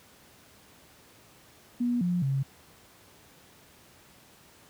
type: tone with pitch steps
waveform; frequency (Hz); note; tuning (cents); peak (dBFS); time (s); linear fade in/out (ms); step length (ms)
sine; 242.3 / 177 / 136; B3 / F3 / C#3; -33 / +23 / -33; -24; 1.8-2.43; 10; 210
effects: pink hiss -56 dBFS RMS until 4.69 s + high-pass 80 Hz 12 dB/octave